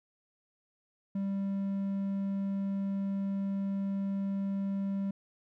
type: tone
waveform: triangle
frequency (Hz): 196.5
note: G3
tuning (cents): +4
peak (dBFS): -28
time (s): 1.15-5.11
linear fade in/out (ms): 5
effects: none